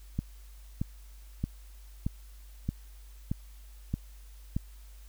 click train, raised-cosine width 5 ms, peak -17 dBFS, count 8, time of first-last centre 0.19-4.565 s, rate 1.6 Hz, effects added 50 Hz sine -47 dBFS peak until 5.08 s + white hiss -61 dBFS RMS until 5.08 s

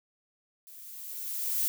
violet noise with level ramp, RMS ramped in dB -50 to -27 dBFS, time 0.67-1.68 s, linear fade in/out 0 ms, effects none

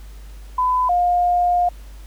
sine tone pair in turn, 1005 / 709.1 Hz, B5 / F5, +30 / +26 cents, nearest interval tritone, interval 604 cents, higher first, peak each -15 / -14 dBFS, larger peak second, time 0.58-0.89 / 0.89-1.69 s, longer second, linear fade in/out 5 ms, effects added 50 Hz sine -35 dBFS peak until 2.06 s + pink hiss -50 dBFS RMS until 2.06 s

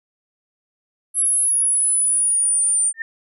sine exponential sweep, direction down, 10910 to 9000 Hz, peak -15 dBFS, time 1.14-2.93 s, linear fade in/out 50 ms
sine tone with exponential growth, 1810 Hz, A6, 48 cents sharp, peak -19 dBFS, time 2.94-3.02 s, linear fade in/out 2 ms, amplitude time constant 17 ms
effects none

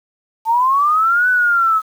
sine linear two-way sweep, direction up then down, 880 to 1505 to 1277 Hz, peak -11 dBFS, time 0.45-1.82 s, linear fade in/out 50 ms, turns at 1.29 s, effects 7-bit

